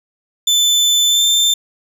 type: tone with pitch glide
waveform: 30% pulse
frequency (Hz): 3520 to 3569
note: A7 to A7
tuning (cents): 0 to +24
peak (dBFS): -8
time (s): 0.47-1.54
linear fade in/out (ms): 5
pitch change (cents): +24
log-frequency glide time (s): 1.08-1.24
effects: none